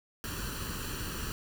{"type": "noise with comb filter", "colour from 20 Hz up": "pink", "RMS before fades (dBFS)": -37, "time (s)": [0.24, 1.32], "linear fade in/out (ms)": 0, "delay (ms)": 0.69, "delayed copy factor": 0.7, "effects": []}